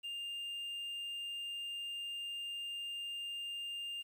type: tone with quantisation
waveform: triangle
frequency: 2804 Hz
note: F7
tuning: 6 cents sharp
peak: -38 dBFS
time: 0.03-4.03 s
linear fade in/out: 20 ms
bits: 11
effects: none